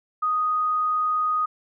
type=tone; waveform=sine; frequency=1244.5 Hz; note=D#6; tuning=in tune; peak=-20 dBFS; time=0.22-1.46 s; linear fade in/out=10 ms; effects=none